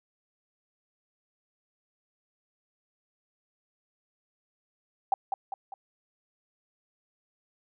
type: tone with echo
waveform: sine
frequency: 784 Hz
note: G5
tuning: in tune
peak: -20 dBFS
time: 5.12-5.14 s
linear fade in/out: 2 ms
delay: 200 ms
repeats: 3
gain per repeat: -6 dB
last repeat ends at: 5.74 s
effects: none